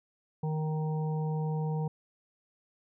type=harmonic tone; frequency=155.56 Hz; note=D#3; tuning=in tune; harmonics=1 / 3 / 5 / 6; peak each=-29 / -39 / -43 / -45 dBFS; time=0.43-1.88 s; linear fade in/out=5 ms; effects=none